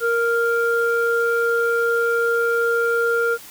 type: tone pair together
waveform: sine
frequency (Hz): 466.5 / 1396.9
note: A#4 / F6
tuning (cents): +1 / 0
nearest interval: octave + perfect fifth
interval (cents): 1899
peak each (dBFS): -18 / -19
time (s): 0-3.38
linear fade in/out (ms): 50
effects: tanh soft clip ceiling -10 dBFS + white hiss -41 dBFS RMS until 3.5 s